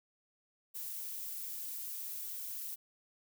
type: noise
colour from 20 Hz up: violet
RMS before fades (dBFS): -42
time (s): 0.74-2.76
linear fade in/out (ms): 20
effects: none